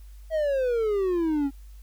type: exponential sweep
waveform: triangle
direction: down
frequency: 652 to 270.5 Hz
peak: -20 dBFS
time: 0.3-1.51 s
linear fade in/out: 50 ms
effects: added 50 Hz sine -42 dBFS peak until 1.82 s + white hiss -62 dBFS RMS until 1.82 s